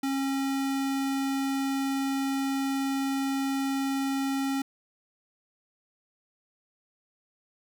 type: tone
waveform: square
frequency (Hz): 271.9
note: C#4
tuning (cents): -33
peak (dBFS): -27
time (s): 0.03-4.62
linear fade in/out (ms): 5
effects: none